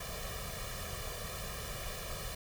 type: noise with comb filter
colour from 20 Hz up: pink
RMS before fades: -41 dBFS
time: 0-2.35 s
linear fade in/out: 5 ms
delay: 1.7 ms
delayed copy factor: +0.9
effects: none